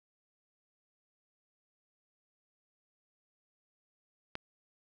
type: click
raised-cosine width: 0.3 ms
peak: -21 dBFS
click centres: 4.354 s
effects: none